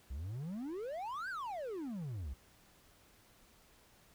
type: exponential two-way sweep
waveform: triangle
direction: up then down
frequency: 60 to 1632 to 60 Hz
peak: -37 dBFS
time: 0.1-2.34 s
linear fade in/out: 10 ms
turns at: 1.29 s
effects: pink hiss -65 dBFS RMS until 4.14 s